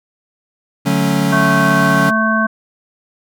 square chord, D major seventh, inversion none, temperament equal, 146.83 / 185 / 220 / 277.2 Hz, D3 / F#3 / A3 / C#4, 0 / 0 / 0 / 0 cents, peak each -19 / -18 / -21 / -19 dBFS, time 0.85-2.11 s, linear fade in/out 20 ms
harmonic tone, 220 Hz, A3, in tune, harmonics 1 / 3 / 5 / 7, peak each -16 / -21 / -18 / -16 dBFS, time 1.32-2.47 s, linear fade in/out 10 ms
effects none

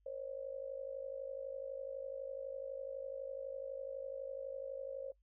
sine tone with amplitude modulation, 540 Hz, C#5, 45 cents flat, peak -37 dBFS, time 0.06-5.12 s, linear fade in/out 5 ms, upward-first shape sine, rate 52 Hz, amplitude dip 80%, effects noise-tail reverb RT60 0.1 s tail -23 dB re dry + added 50 Hz sine -70 dBFS peak until 5.22 s

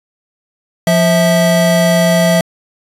square tone pair together, 174.61 / 653 Hz, F3 / E5, 0 / -17 cents, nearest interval octave + major seventh, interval 2283 cents, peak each -12 dBFS, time 0.87-2.41 s, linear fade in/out 2 ms, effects resampled to 32000 Hz

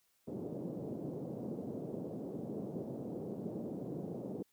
pink band-pass noise, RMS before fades -42 dBFS, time 0.27-4.43 s, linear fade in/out 10 ms, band 150 to 520 Hz, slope 24 dB/octave, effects white hiss -75 dBFS RMS until 4.52 s

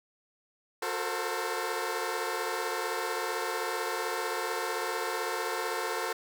15% pulse tone cluster, 363.5 / 441.5 / 457.2 / 524 Hz, F#4 / A4 / A#4 / C5, -31 / +6 / -34 / +2 cents, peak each -30 dBFS, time 0.82-6.13 s, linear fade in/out 5 ms, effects none

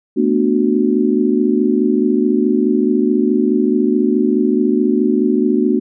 sine chord, B minor seventh, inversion third, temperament just, 222.2 / 246.9 / 296.3 / 370.4 Hz, A3 / B3 / D4 / F#4, +17 / 0 / +15 / +2 cents, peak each -17 dBFS, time 0.16-5.8 s, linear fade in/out 20 ms, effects none

